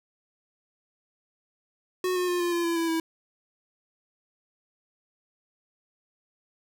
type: tone with pitch steps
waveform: square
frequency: 366.9 / 360.8 / 354.8 / 348.9 / 343.1 / 337.4 / 331.8 / 326.3 Hz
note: F#4 / F#4 / F4 / F4 / F4 / E4 / E4 / E4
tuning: -15 / -44 / +27 / -2 / -31 / +40 / +11 / -18 cents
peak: -25 dBFS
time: 2.04-3 s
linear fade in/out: 2 ms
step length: 120 ms
effects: none